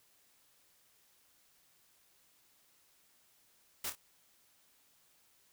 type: noise with echo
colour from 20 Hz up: white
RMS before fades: -38 dBFS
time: 3.84-3.9 s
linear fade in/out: 5 ms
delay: 27 ms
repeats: 2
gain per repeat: -8 dB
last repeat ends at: 3.954 s
effects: white hiss -69 dBFS RMS until 5.52 s